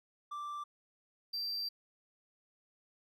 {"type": "tone pair in turn", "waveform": "triangle", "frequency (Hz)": [1174.7, 4699], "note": ["D6", "D8"], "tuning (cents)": [0, 0], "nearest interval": "2 octaves", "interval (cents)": 2400, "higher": "second", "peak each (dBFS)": [-37, -34], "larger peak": "second", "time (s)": [[0.31, 0.64], [1.33, 1.69]], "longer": "second", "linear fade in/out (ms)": 10, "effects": []}